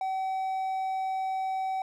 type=tone; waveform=triangle; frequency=762 Hz; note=G5; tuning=49 cents flat; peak=-26 dBFS; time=0.01-1.82 s; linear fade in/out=2 ms; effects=none